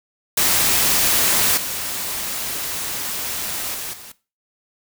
white noise with level steps, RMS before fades -17 / -26 / -29 / -39 dBFS, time 0.37-4.12 s, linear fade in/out 5 ms, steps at 1.57 / 3.74 / 3.93 s, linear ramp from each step 5 ms, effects noise-tail reverb RT60 0.3 s tail -17 dB re dry

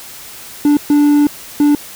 triangle tone bursts at uneven times, 292.4 Hz, D4, 7 cents flat, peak -5 dBFS, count 3, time 0.65-0.77 / 0.9-1.27 / 1.6-1.75 s, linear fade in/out 2 ms, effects white hiss -33 dBFS RMS until 1.95 s

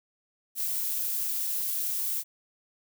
violet noise with amplitude modulation, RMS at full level -28 dBFS, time 0.55-2.24 s, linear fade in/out 50 ms, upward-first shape sine, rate 286 Hz, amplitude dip 45%, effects none

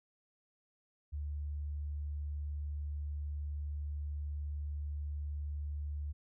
sine tone, 73.42 Hz, D2, in tune, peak -36 dBFS, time 1.12-6.13 s, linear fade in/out 20 ms, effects none

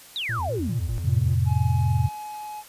sine exponential sweep, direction down, 4006 to 38.62 Hz, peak -26 dBFS, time 0.16-0.98 s, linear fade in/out 0 ms
triangle tone with vibrato, 98.8 Hz, G2, 14 cents sharp, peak -25 dBFS, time 0.29-1.35 s, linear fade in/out 5 ms, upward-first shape square, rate 5 Hz, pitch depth 270 cents each way
sine chord, F major, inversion none, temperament equal, 87.31 / 110 / 130.81 Hz, F2 / A2 / C3, 0 / 0 / 0 cents, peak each -23 dBFS, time 1.04-2.09 s, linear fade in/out 10 ms
triangle tone, 845 Hz, G#5, 30 cents sharp, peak -31 dBFS, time 1.45-2.64 s, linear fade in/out 50 ms
effects white hiss -47 dBFS RMS until 2.68 s + resampled to 32000 Hz

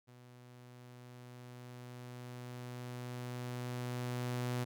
sawtooth tone with level ramp, 123.47 Hz, B2, in tune, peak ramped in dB -52 to -30 dBFS, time 0.07-4.65 s, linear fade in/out 20 ms, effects none

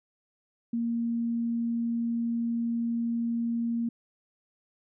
sine tone, 233.1 Hz, A#3, in tune, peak -26 dBFS, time 0.73-3.89 s, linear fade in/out 5 ms, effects none

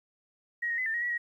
sine tone with pitch steps, 1893 / 1866 / 2020 / 1791 / 1889 / 1936 / 1896 Hz, A#6 / A#6 / B6 / A6 / A#6 / B6 / A#6, +26 / +1 / +39 / +30 / +22 / -35 / +29 cents, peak -28 dBFS, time 0.62-1.18 s, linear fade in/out 10 ms, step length 80 ms, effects 11-bit

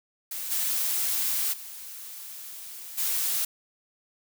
blue noise with level steps, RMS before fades -34 / -27 / -41 / -27 dBFS, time 0.31-3.45 s, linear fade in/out 5 ms, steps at 0.5 / 1.52 / 2.97 s, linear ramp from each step 20 ms, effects none

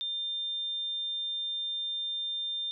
sine tone, 3600 Hz, A7, 39 cents sharp, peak -31 dBFS, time 0.01-2.71 s, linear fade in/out 0 ms, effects none

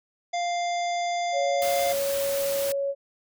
harmonic tone, 698 Hz, F5, 1 cent flat, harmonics 1 / 3 / 5 / 7 / 9 / 10, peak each -25 / -35 / -39 / -42 / -44 / -45 dBFS, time 0.33-1.93 s, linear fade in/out 10 ms
sine tone with pitch glide, 560 to 556.5 Hz, C#5 to C#5, +18 to +7 cents, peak -24 dBFS, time 1.32-2.95 s, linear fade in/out 50 ms, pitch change -11 cents, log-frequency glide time 1.66-1.76 s
white noise, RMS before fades -33 dBFS, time 1.62-2.72 s, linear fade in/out 0 ms
effects none

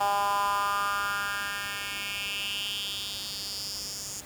10% pulse tone with high-pass filter sweep, 201.8 Hz, G#3, 49 cents flat, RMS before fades -31 dBFS, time 0-4.21 s, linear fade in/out 10 ms, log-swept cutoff 810 to 6500 Hz, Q 4, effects pink hiss -46 dBFS RMS until 4.25 s + high-pass 60 Hz 12 dB/octave

